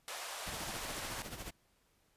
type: band-pass noise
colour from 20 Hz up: pink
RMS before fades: -44 dBFS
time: 0.08-1.22 s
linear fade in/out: 0 ms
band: 570 to 12000 Hz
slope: 24 dB/octave
type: noise with tremolo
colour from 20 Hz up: pink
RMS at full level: -43 dBFS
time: 0.46-1.51 s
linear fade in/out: 10 ms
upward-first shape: sine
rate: 14 Hz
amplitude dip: 60%
effects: pink hiss -73 dBFS RMS until 2.16 s + resampled to 32000 Hz